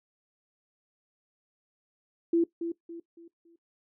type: tone with echo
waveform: sine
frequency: 336.6 Hz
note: E4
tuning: 36 cents sharp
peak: -20 dBFS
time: 2.33-2.44 s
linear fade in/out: 5 ms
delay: 280 ms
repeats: 4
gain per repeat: -9 dB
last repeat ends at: 3.56 s
effects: noise-tail reverb RT60 0.1 s tail -17 dB re dry